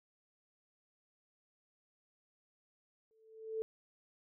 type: tone with exponential growth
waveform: sine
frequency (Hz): 442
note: A4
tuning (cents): +8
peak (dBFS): -32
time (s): 3.11-3.62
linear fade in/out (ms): 0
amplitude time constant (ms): 110
effects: none

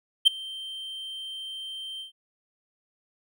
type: tone with ADSR envelope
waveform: triangle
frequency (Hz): 3133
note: G7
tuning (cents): -2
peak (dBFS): -9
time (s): 0.25-2.12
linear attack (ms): 22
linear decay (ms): 10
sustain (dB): -24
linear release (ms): 120
effects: none

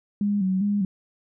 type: tone with vibrato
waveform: sine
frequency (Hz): 196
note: G3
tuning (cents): 0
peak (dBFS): -20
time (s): 0.21-0.85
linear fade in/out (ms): 2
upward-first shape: square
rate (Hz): 2.5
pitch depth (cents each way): 72
effects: none

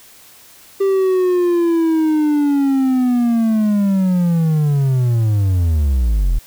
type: linear sweep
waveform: triangle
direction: down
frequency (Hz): 393.9 to 37.77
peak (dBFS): -10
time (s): 0.8-6.39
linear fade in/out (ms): 10
effects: white hiss -44 dBFS RMS until 6.46 s

